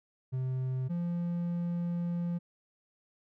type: tone pair in turn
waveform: triangle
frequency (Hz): 129.5 / 172.86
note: C3 / F3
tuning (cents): -17 / -17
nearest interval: perfect fourth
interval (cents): 500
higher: second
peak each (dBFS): -28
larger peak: neither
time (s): 0.32-0.89 / 0.89-2.39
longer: second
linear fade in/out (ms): 20
effects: none